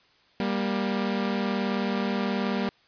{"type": "tone pair together", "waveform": "sawtooth", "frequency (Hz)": [197.6, 236.3], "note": ["G3", "A#3"], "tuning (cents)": [14, 24], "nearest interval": "minor third", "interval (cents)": 310, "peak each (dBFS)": [-23, -25], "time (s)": [0.4, 2.69], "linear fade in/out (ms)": 0, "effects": ["white hiss -61 dBFS RMS until 2.87 s", "resampled to 11025 Hz"]}